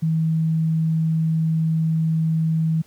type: tone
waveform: sine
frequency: 160.7 Hz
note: E3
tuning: 44 cents flat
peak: -17 dBFS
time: 0.02-2.82 s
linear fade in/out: 10 ms
effects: pink hiss -55 dBFS RMS until 2.86 s + high-pass 60 Hz 12 dB/octave